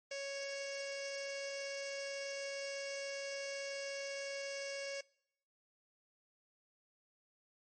15% pulse tone with notch filter, 554.4 Hz, C#5, in tune, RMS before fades -42 dBFS, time 0.11-5.01 s, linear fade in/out 5 ms, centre 1200 Hz, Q 0.61, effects noise-tail reverb RT60 0.8 s tail -25 dB re dry + MP3 32 kbps

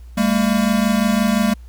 square tone pair together, 201 / 226.8 Hz, G3 / A#3, +44 / -47 cents, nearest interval major second, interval 209 cents, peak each -18 dBFS, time 0.17-1.54 s, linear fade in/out 10 ms, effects added 60 Hz sine -35 dBFS peak until 1.68 s + pink hiss -57 dBFS RMS until 1.68 s

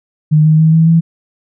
sine tone with pitch steps, 153.3 / 156.16 / 159.07 / 162.04 / 165.06 Hz, D#3 / D#3 / D#3 / E3 / E3, -25 / +7 / +39 / -29 / +3 cents, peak -5 dBFS, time 0.31-1.01 s, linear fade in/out 20 ms, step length 140 ms, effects none

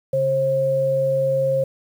sine tone pair together, 139.03 / 535 Hz, C#3 / C5, +5 / +38 cents, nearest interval octave + major seventh, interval 2333 cents, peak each -26 / -17 dBFS, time 0.13-1.64 s, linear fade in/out 5 ms, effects 8-bit

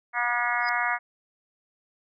harmonic tone, 240.9 Hz, B3, 43 cents flat, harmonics 3 / 4 / 5 / 6 / 7 / 8 / 9, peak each -31 / -31 / -31 / -31 / -31 / -31 / -31 dBFS, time 0.13-0.99 s, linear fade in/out 50 ms
sine tone with exponential growth, 4987 Hz, D#8, 3 cents sharp, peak -30 dBFS, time 0.6-0.69 s, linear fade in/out 0 ms, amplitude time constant 19 ms
effects none

